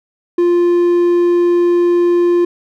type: tone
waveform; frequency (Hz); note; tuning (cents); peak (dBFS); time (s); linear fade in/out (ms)
triangle; 349; F4; -1; -7; 0.38-2.45; 5
effects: none